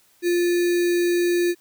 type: tone with sample-and-hold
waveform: sine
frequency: 349.2 Hz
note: F4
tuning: in tune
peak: -17 dBFS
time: 0.22-1.55 s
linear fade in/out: 50 ms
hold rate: 2100 Hz
effects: white hiss -59 dBFS RMS until 1.6 s